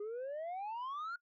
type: exponential sweep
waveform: sine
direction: up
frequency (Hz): 405 to 1445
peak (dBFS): -36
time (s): 0-1.16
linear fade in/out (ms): 5
effects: noise-tail reverb RT60 0.1 s tail -23 dB re dry + tanh soft clip ceiling -38 dBFS